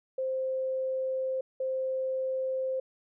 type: tone bursts at uneven times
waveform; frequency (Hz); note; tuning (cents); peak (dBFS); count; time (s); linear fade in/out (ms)
sine; 523.3; C5; 0; -28; 2; 0.18-1.41 / 1.6-2.8; 5
effects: none